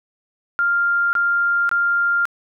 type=tone bursts; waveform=sine; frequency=1396.9 Hz; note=F6; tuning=in tune; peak=-15 dBFS; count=3; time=0.59-2.254 s; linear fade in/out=0 ms; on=540 ms; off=22 ms; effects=none